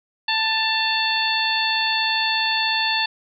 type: harmonic tone with a mistuned harmonic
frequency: 883 Hz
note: A5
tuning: 6 cents sharp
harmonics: 1 / 2 / 3 / 4 / 5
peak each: -25 / -25 / -25 / -25 / -25 dBFS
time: 0.28-3.06 s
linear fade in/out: 5 ms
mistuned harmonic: 3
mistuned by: +34 cents
effects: none